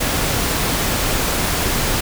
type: noise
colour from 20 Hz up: pink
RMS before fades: -19 dBFS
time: 0-2.01 s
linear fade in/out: 10 ms
effects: none